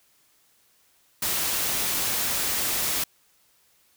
white noise, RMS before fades -26 dBFS, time 1.22-3.04 s, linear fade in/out 5 ms, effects white hiss -63 dBFS RMS until 3.96 s

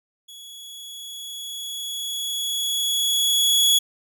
sawtooth tone with level ramp, 3366 Hz, G#7, 23 cents sharp, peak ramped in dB -37 to -11 dBFS, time 0.28-3.79 s, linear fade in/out 10 ms, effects none

